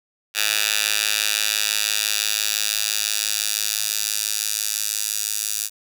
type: tone with high-pass filter sweep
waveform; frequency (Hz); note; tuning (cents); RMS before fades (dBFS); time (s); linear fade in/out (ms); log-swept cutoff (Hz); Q
10% pulse; 105.9; G#2; +34; -23; 0.34-5.7; 50; 2700 to 6600; 1
effects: none